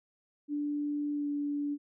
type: tone with pitch glide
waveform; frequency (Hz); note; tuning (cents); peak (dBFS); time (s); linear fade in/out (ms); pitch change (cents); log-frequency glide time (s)
sine; 292.6 to 289.4; D4 to D4; -6 to -25; -30; 0.48-1.78; 50; -19; 1.13-1.28
effects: none